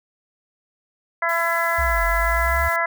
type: harmonic tone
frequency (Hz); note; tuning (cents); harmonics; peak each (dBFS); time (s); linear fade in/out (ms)
336; E4; +33; 2 / 3 / 4 / 5 / 6; -25 / -25 / -25 / -25 / -25; 1.22-2.86; 5
type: noise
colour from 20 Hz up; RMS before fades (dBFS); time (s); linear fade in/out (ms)
blue; -37; 1.29-2.76; 0
type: exponential two-way sweep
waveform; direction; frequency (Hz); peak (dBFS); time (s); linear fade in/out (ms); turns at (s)
sine; down then up; 72.8 to 46.25 to 72.8; -22; 1.78-2.69; 10; 2.04
effects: none